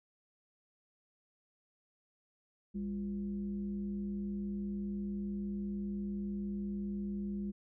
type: tone with frequency modulation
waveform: sine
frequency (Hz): 201.5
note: G3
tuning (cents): +48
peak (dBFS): -35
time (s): 2.74-7.52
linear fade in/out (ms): 20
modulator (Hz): 146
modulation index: 0.47
effects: none